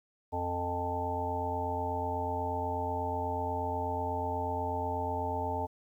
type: harmonic tone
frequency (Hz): 88.2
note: F2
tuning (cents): +18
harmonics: 1 / 3 / 5 / 7 / 9 / 10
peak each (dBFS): -37 / -41 / -39 / -39 / -38 / -35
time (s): 0.32-5.67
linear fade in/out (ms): 20
effects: 11-bit